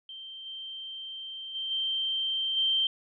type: tone with level steps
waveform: sine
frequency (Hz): 3136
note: G7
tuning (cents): 0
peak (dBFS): -40 / -37 / -31 / -27 / -23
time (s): 0.09-2.87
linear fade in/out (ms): 2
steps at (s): 0.45 / 1.54 / 1.7 / 2.56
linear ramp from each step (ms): 20
effects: none